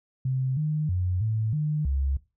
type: tone with pitch steps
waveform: sine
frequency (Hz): 130.8 / 152.9 / 90.8 / 109.8 / 151.4 / 68.3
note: C3 / D#3 / F#2 / A2 / D#3 / C#2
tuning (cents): 0 / -30 / -32 / -3 / -47 / -25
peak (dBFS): -23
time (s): 0.25-2.17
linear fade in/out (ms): 5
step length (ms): 320
effects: noise-tail reverb RT60 0.3 s tail -19 dB re dry